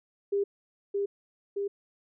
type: tone with echo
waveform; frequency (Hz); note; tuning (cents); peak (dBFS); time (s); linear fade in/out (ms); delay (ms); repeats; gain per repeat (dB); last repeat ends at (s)
sine; 401.1; G4; +40; -24; 0.32-0.44; 10; 620; 2; -2; 1.68
effects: none